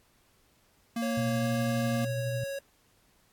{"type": "tone with pitch glide", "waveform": "square", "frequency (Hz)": [232, 233.7], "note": ["A#3", "A#3"], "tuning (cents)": [-8, 5], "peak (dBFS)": -30, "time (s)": [0.96, 2.05], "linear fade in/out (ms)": 5, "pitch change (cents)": 13, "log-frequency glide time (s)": [1.37, 1.45]}
{"type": "tone", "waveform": "square", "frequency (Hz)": 552, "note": "C#5", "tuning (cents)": -7, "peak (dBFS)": -34, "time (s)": [1.02, 2.59], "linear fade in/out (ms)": 5}
{"type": "tone with tremolo", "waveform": "sine", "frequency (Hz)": 121.9, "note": "B2", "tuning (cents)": -22, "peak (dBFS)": -29, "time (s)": [1.17, 2.44], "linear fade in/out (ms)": 5, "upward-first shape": "sine", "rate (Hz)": 12, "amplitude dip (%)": 30}
{"effects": ["pink hiss -66 dBFS RMS until 3.32 s", "AAC 64 kbps"]}